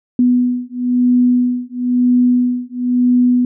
sine beating tone pair, 246.7 / 247.7 Hz, B3 / B3, -2 / +5 cents, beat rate 1 Hz, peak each -14 dBFS, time 0.19-3.45 s, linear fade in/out 2 ms, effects none

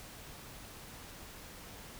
silence, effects pink hiss -50 dBFS RMS until 1.99 s

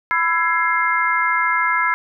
harmonic tone with a mistuned harmonic, 333.1 Hz, E4, 18 cents sharp, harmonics 3 / 4 / 5 / 6, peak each -21 / -21 / -21 / -21 dBFS, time 0.11-1.94 s, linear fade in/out 0 ms, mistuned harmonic 6, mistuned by +95 cents, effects none

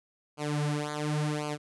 sawtooth tone with flanger, 149.2 Hz, D3, 28 cents sharp, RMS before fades -31 dBFS, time 0.37-1.58 s, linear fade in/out 50 ms, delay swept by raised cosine 0.54 to 6.34 ms, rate 0.92 Hz, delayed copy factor -1, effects resampled to 24000 Hz

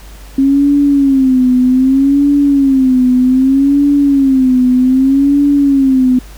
sine tone with vibrato, 268.3 Hz, C4, 44 cents sharp, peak -6 dBFS, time 0.38-6.19 s, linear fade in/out 5 ms, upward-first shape sine, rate 0.64 Hz, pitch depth 110 cents each way, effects added 50 Hz sine -31 dBFS peak until 6.37 s + pink hiss -39 dBFS RMS until 6.37 s

